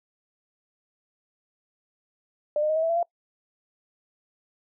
sine tone with pitch steps, 596 / 610.6 / 625.6 / 641 / 656.7 / 672.9 / 689.4 Hz, D5 / D#5 / D#5 / E5 / E5 / E5 / F5, +25 / -33 / +9 / -49 / -7 / +35 / -23 cents, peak -21 dBFS, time 2.56-3.029 s, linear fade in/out 2 ms, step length 67 ms, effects noise-tail reverb RT60 0.1 s tail -24 dB re dry

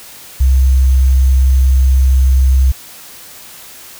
sine tone with sample-and-hold, 65.6 Hz, C2, 5 cents sharp, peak -6 dBFS, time 0.4-2.72 s, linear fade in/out 10 ms, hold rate 6300 Hz, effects white hiss -35 dBFS RMS until 3.99 s

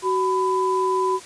sine tone pair together, 374.9 / 1000 Hz, F#4 / B5, +23 / +21 cents, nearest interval octave + perfect fourth, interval 1698 cents, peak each -21 dBFS, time 0.02-1.2 s, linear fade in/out 50 ms, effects white hiss -41 dBFS RMS until 1.25 s + resampled to 22050 Hz

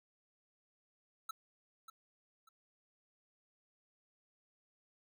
square tone with echo, 1318.5 Hz, E6, in tune, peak -39 dBFS, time 1.29-1.31 s, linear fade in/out 5 ms, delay 590 ms, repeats 2, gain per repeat -11 dB, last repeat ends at 2.49 s, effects none

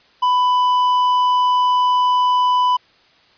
triangle tone with tanh clipping, 996 Hz, B5, 14 cents sharp, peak -14 dBFS, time 0.22-2.77 s, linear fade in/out 10 ms, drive 11 dB, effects white hiss -53 dBFS RMS until 3.37 s + resampled to 11025 Hz

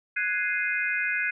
sine chord, Ab dominant seventh, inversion third, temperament equal, 1480 / 1661.2 / 2093 / 2489 Hz, Gb6 / Ab6 / C7 / Eb7, 0 / 0 / 0 / 0 cents, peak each -30 dBFS, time 0.16-1.31 s, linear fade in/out 10 ms, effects none

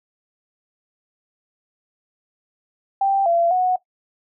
sine tone with pitch steps, 785 / 681 / 735 Hz, G5 / F5 / F#5, +2 / -44 / -12 cents, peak -15 dBFS, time 3.01-3.76 s, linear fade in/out 5 ms, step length 250 ms, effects noise-tail reverb RT60 0.1 s tail -17 dB re dry

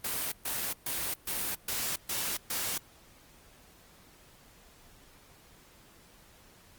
white noise bursts, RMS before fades -33 dBFS, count 7, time 0.04-2.78 s, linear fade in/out 5 ms, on 280 ms, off 130 ms, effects pink hiss -58 dBFS RMS until 6.78 s + Opus 32 kbps

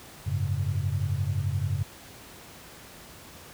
sine chord, F# suspended second, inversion none, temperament just, 92.5 / 104.06 / 138.75 Hz, F#2 / G#2 / C#3, 0 / +4 / +2 cents, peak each -28 / -29 / -30 dBFS, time 0.26-1.83 s, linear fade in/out 10 ms, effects pink hiss -47 dBFS RMS until 3.53 s + high-pass 60 Hz 12 dB/octave

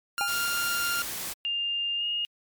sawtooth tone, 1396.9 Hz, F6, in tune, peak -23 dBFS, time 0.18-1.02 s, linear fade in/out 0 ms
square tone with exponential decay, 814 Hz, G#5, 35 cents flat, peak -25 dBFS, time 0.21-0.35 s, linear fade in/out 0 ms, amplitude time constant 30 ms
white noise, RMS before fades -34 dBFS, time 0.27-1.34 s, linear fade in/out 20 ms
sine tone with pitch glide, 2805 to 2851 Hz, F7 to F7, +7 to +35 cents, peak -26 dBFS, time 1.45-2.25 s, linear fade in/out 0 ms, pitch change +28 cents, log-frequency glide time 1.97-2.04 s
effects MP3 96 kbps

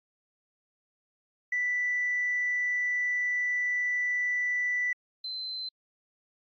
sine tone pair in turn, 1975.5 / 4076 Hz, B6 / C8, 0 / -46 cents, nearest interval octave + minor second, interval 1254 cents, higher second, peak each -25 / -33 dBFS, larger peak first, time 1.52-4.93 / 5.24-5.69 s, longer first, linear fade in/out 5 ms, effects tanh soft clip ceiling -21 dBFS + AAC 32 kbps

